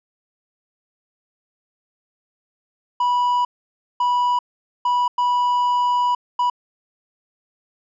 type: tone bursts at uneven times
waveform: triangle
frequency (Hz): 980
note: B5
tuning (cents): -14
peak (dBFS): -14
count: 5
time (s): 3-3.45 / 4-4.39 / 4.85-5.08 / 5.18-6.15 / 6.39-6.5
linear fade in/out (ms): 5
effects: resampled to 16000 Hz